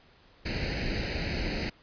pink noise with comb filter, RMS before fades -31 dBFS, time 0.45-1.7 s, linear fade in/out 10 ms, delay 0.44 ms, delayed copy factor +0.85, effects pink hiss -59 dBFS RMS until 1.82 s + resampled to 11025 Hz

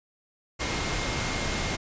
sine tone in noise, 2131 Hz, C7, 31 cents sharp, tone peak -38 dBFS, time 0.59-1.77 s, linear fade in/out 20 ms, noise pink, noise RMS -29 dBFS, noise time 0.59-1.77 s, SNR -12 dB, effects resampled to 16000 Hz

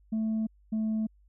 sine tone pair in turn, 220 / 218.6 Hz, A3 / A3, 0 / -11 cents, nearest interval unison, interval 11 cents, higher first, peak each -24 dBFS, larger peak neither, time 0.12-0.47 / 0.72-1.07 s, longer neither, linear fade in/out 10 ms, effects tanh soft clip ceiling -25 dBFS + added 50 Hz sine -58 dBFS peak until 1.28 s

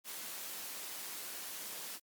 white noise with amplitude modulation, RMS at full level -42 dBFS, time 0.04-2 s, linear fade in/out 50 ms, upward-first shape sine, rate 195 Hz, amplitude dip 45%, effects high-pass 200 Hz 12 dB/octave + Opus 48 kbps

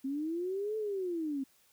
sine linear two-way sweep, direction up then down, 261.6 to 440 to 261.6 Hz, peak -32 dBFS, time 0.04-1.44 s, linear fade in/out 10 ms, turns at 0.77 s, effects white hiss -67 dBFS RMS until 1.72 s

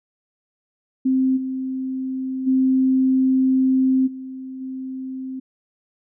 sine tone with level steps, 261.6 Hz, C4, in tune, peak -15 / -23 / -14 / -30 / -27 dBFS, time 1.05-5.4 s, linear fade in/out 10 ms, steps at 1.36 / 2.46 / 4.06 / 4.6 s, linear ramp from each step 20 ms, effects none

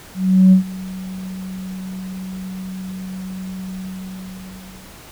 sine tone with ADSR envelope, 187.3 Hz, F#3, 21 cents sharp, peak -4 dBFS, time 0.14-5.02 s, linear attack 380 ms, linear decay 110 ms, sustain -22 dB, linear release 1200 ms, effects tanh soft clip ceiling -2 dBFS + pink hiss -41 dBFS RMS until 5.11 s

